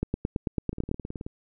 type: two click trains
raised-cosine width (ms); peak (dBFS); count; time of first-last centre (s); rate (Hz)
3; -13 / -22; 9 / 11; 0.03-0.914 / 0.73-1.265; 9.05 / 18.7
effects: none